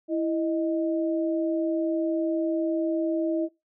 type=tone pair together; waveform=sine; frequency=329.6 / 622.2 Hz; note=E4 / D#5; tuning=0 / 0 cents; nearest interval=major seventh; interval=1100 cents; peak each=-24 / -29 dBFS; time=0.08-3.49 s; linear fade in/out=50 ms; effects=noise-tail reverb RT60 0.2 s tail -20 dB re dry